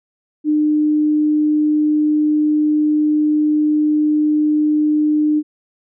sine tone, 302.4 Hz, D#4, 49 cents flat, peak -12 dBFS, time 0.44-5.43 s, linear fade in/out 50 ms, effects none

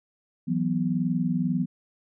sine chord, E suspended second, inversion none, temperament equal, 164.81 / 185 / 246.9 Hz, E3 / F#3 / B3, 0 / 0 / 0 cents, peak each -27 dBFS, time 0.47-1.66 s, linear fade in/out 20 ms, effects none

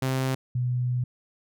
sawtooth / sine tone pair in turn, 131.5 / 124.12 Hz, C3 / B2, +9 / +9 cents, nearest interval minor second, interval 100 cents, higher first, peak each -20 / -23 dBFS, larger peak first, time 0.02-0.35 / 0.55-1.04 s, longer second, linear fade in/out 5 ms, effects none

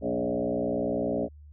sine tone with frequency modulation, 415.3 Hz, G#4, in tune, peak -25 dBFS, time 0.01-1.29 s, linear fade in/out 50 ms, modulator 59.9 Hz, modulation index 3.8, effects added 74 Hz sine -46 dBFS peak until 1.52 s

